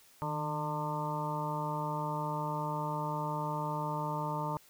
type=harmonic tone with a mistuned harmonic; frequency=150 Hz; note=D3; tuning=37 cents sharp; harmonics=1 / 2 / 3 / 4 / 6 / 7 / 8; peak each=-37 / -44 / -46 / -42 / -36 / -42 / -43 dBFS; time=0.22-4.57 s; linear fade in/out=0 ms; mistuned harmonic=1; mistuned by=+51 cents; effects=white hiss -61 dBFS RMS until 4.69 s